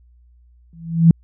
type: tone with exponential growth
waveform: sine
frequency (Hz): 165.6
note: E3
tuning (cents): +8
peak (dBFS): -3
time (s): 0.73-1.11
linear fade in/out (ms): 2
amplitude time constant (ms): 82
effects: added 60 Hz sine -48 dBFS peak until 1.23 s